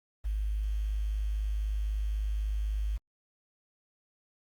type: tone with quantisation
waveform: sine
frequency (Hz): 51.91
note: G#1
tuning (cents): 0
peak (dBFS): -28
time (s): 0.24-2.98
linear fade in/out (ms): 20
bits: 9
effects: Opus 32 kbps